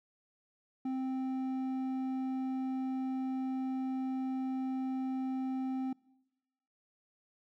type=tone with hard clipping; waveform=sine; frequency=261.6 Hz; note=C4; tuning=in tune; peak=-34 dBFS; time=0.85-5.93 s; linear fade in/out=5 ms; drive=6 dB; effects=noise-tail reverb RT60 1.0 s tail -25 dB re dry